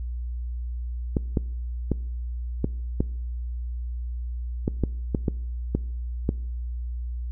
clicks, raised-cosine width 3 ms, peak -9 dBFS, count 11, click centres 1.168 / 1.372 / 1.917 / 2.644 / 3.005 / 4.679 / 4.837 / 5.148 / 5.282 / 5.75 / 6.291 s, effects noise-tail reverb RT60 0.7 s tail -23 dB re dry + added 60 Hz sine -28 dBFS peak until 7.31 s

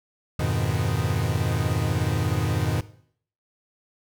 45% pulse chord, F half-diminished seventh, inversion none, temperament equal, 87.31 / 103.83 / 123.47 / 155.56 Hz, F2 / Ab2 / Cb3 / Eb3, 0 / 0 / 0 / 0 cents, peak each -28 dBFS, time 0.39-2.81 s, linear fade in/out 5 ms, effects noise-tail reverb RT60 0.6 s tail -17 dB re dry

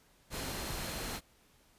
sine tone in noise, 4186 Hz, C8, in tune, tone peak -50 dBFS, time 0.3-1.21 s, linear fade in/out 50 ms, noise pink, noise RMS -39 dBFS, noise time 0.3-1.21 s, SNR -14 dB, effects pink hiss -66 dBFS RMS until 1.78 s + resampled to 32000 Hz

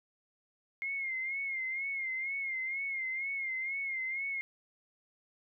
sine tone with vibrato, 2134 Hz, C7, 34 cents sharp, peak -33 dBFS, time 0.82-4.41 s, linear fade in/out 0 ms, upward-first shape sine, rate 2.1 Hz, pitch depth 65 cents each way, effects none

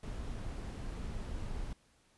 brown noise, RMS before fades -40 dBFS, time 0.03-1.73 s, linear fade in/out 2 ms, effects pink hiss -69 dBFS RMS until 2.17 s + resampled to 24000 Hz

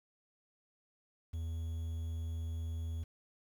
triangle tone with quantisation, 82 Hz, E2, 9 cents flat, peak -34 dBFS, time 1.33-3.04 s, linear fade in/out 10 ms, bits 10, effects none

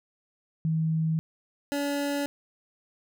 sine / 25% pulse tone pair in turn, 160 / 285.1 Hz, D#3 / C#4, +49 / +49 cents, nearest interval minor seventh, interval 1000 cents, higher second, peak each -23 dBFS, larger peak neither, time 0.65-1.19 / 1.72-2.26 s, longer neither, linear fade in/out 0 ms, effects none

